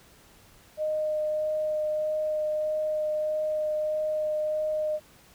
sine tone with vibrato, 614 Hz, D#5, 23 cents flat, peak -25 dBFS, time 0.77-5 s, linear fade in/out 50 ms, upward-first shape sine, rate 1.6 Hz, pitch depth 8 cents each way, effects pink hiss -56 dBFS RMS until 5.34 s

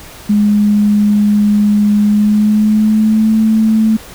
sine tone with pitch glide, 207.7 to 219.7 Hz, G#3 to A3, 0 to -2 cents, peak -7 dBFS, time 0.29-3.97 s, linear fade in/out 10 ms, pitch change +98 cents, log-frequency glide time 2.03-3.35 s, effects pink hiss -34 dBFS RMS until 4.14 s

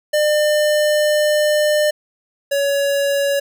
square tone pair in turn, 600 / 561.9 Hz, D5 / C#5, +37 / +23 cents, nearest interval minor second, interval 114 cents, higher first, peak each -14 / -16 dBFS, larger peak first, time 0.13-1.91 / 2.51-3.4 s, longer first, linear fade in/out 10 ms, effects none

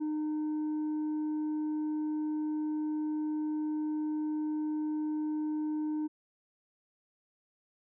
sine tone with tanh clipping, 305.7 Hz, D#4, 30 cents flat, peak -31 dBFS, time 0-6.08 s, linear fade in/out 20 ms, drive 3 dB, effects none

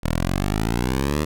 10% pulse exponential sweep, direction up, 38.89 to 77.78 Hz, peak -12 dBFS, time 0.03-1.25 s, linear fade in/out 10 ms, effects none

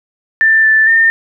sine tone with pitch steps, 1778 / 1761 / 1813 Hz, A6 / A6 / A#6, +18 / +1 / -49 cents, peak -6 dBFS, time 0.41-1.1 s, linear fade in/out 0 ms, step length 230 ms, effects none

